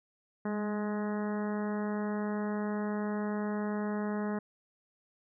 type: harmonic tone with a mistuned harmonic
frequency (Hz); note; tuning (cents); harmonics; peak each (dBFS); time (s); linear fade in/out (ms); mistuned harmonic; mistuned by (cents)
209.8; G#3; +18; 1 / 2 / 3 / 4 / 5 / 6 / 7 / 8 / 9; -32 / -38 / -42 / -44 / -46 / -48 / -49 / -50 / -51; 0.45-4.39; 5; 1; -23
effects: none